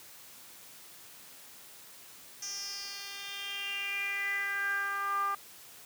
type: tone with band-pass filter sweep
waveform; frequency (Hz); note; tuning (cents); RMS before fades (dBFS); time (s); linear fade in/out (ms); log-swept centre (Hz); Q
10% pulse; 398.7; G4; +29; -35; 2.42-5.35; 5; 6000 to 1100; 6.2
effects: white hiss -52 dBFS RMS until 5.85 s + high-pass 80 Hz 12 dB/octave